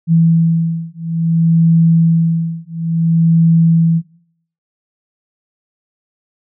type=beating tone pair; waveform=sine; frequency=164.81 / 165.39 Hz; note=E3 / E3; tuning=0 / +6 cents; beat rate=0.58 Hz; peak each=-13 dBFS; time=0.07-4.02 s; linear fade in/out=50 ms; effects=noise-tail reverb RT60 0.6 s tail -17 dB re dry